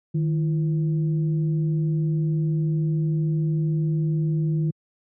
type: tone with frequency modulation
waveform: sine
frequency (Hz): 155.56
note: D#3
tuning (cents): 0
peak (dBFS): -19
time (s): 0.14-4.71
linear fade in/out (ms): 10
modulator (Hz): 182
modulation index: 0.43
effects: high-pass 100 Hz 12 dB/octave